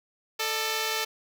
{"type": "tone pair together", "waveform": "5% pulse", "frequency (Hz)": [441.4, 603.6], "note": ["A4", "D5"], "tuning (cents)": [5, 47], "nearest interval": "perfect fourth", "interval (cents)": 542, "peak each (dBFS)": [-16, -23], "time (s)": [0.39, 1.05], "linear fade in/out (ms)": 10, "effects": []}